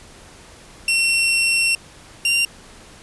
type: tone pair in turn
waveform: sawtooth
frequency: 2721 / 2770 Hz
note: F7 / F7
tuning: -46 / -15 cents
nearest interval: unison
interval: 31 cents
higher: second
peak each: -12 dBFS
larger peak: neither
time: 0.88-1.75 / 2.25-2.45 s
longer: first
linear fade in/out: 2 ms
effects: pink hiss -44 dBFS RMS until 3.02 s + resampled to 24000 Hz